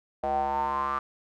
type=tone with band-pass filter sweep; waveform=square; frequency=69.3 Hz; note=C#2; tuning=in tune; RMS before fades=-28 dBFS; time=0.23-0.99 s; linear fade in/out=5 ms; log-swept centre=690 to 1200 Hz; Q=9.4; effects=none